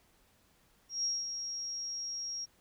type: tone with ADSR envelope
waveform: sine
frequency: 5600 Hz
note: F8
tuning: 4 cents sharp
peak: -29 dBFS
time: 0.89-2.46 s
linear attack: 150 ms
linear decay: 210 ms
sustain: -7 dB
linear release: 22 ms
effects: pink hiss -68 dBFS RMS until 2.6 s